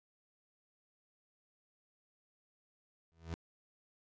30% pulse tone with exponential growth, 82.41 Hz, E2, in tune, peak -33 dBFS, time 3.12-3.34 s, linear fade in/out 0 ms, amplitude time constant 46 ms, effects resampled to 16000 Hz

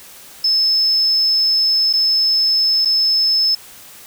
sine tone with dropouts, 5230 Hz, E8, 15 cents flat, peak -12 dBFS, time 0.44-3.55 s, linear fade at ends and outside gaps 5 ms, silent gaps 1.929-1.935 / 2.85-2.855 s, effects white hiss -40 dBFS RMS until 4.06 s

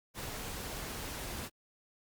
pink noise, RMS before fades -41 dBFS, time 0.14-1.5 s, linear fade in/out 50 ms, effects Opus 48 kbps

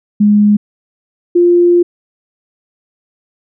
sine tone pair in turn, 207.7 / 349.3 Hz, G#3 / F4, 0 / 0 cents, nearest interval major sixth, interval 900 cents, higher second, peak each -5 dBFS, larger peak neither, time 0.2-0.57 / 1.35-1.83 s, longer second, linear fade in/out 10 ms, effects none

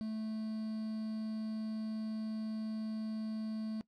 triangle tone with quantisation, 218.6 Hz, A3, 11 cents flat, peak -34 dBFS, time 0.01-3.81 s, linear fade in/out 0 ms, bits 9, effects noise-tail reverb RT60 0.1 s tail -19 dB re dry + low-pass 5000 Hz 12 dB/octave

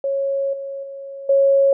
sine tone with level steps, 550 Hz, C#5, 14 cents flat, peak -18 / -26 / -30 / -11 dBFS, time 0.04-1.73 s, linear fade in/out 2 ms, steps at 0.53 / 0.83 / 1.29 s, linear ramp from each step 5 ms, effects none

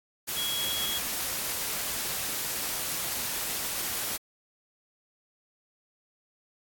sine tone in noise, 3322 Hz, G#7, in tune, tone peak -30 dBFS, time 0.36-0.99 s, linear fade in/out 20 ms, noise white, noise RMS -32 dBFS, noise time 0.27-4.18 s, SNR -1 dB, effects AAC 64 kbps

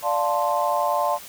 sine chord, D minor seventh, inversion none, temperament equal, 587.3 / 698.5 / 880 / 1046.5 Hz, D5 / F5 / A5 / C6, 0 / 0 / 0 / 0 cents, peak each -25 dBFS, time 0.02-1.19 s, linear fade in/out 50 ms, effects white hiss -41 dBFS RMS until 1.28 s

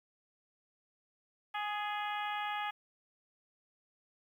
harmonic tone with a mistuned harmonic, 415.3 Hz, G#4, in tune, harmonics 2 / 3 / 4 / 5 / 6 / 7 / 8, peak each -37 / -41 / -43 / -45 / -47 / -48 / -49 dBFS, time 1.54-2.71 s, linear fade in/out 10 ms, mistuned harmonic 4, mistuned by +24 cents, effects 11-bit

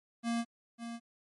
square tone with echo, 233.1 Hz, A#3, in tune, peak -31 dBFS, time 0.23-0.45 s, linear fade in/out 50 ms, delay 550 ms, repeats 1, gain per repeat -9 dB, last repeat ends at 1 s, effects MP3 48 kbps

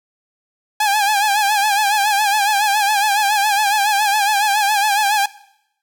sawtooth tone with vibrato, 826 Hz, G#5, 10 cents flat, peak -10 dBFS, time 0.8-5.26 s, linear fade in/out 5 ms, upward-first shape sine, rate 7.2 Hz, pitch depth 81 cents each way, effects noise-tail reverb RT60 0.8 s tail -20 dB re dry

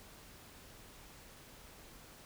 silence, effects pink hiss -56 dBFS RMS until 2.25 s

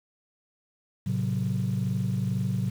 sine chord, F# diminished, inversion first, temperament just, 111 / 133.2 / 185 Hz, A2 / C3 / F#3, +16 / +31 / 0 cents, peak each -28 dBFS, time 1.06-2.7 s, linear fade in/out 10 ms, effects tanh soft clip ceiling -19 dBFS + 8-bit

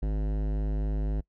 sine tone with hard clipping, 51.91 Hz, G#1, in tune, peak -28 dBFS, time 0.02-1.21 s, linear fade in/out 10 ms, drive 17 dB, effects noise-tail reverb RT60 0.1 s tail -22 dB re dry

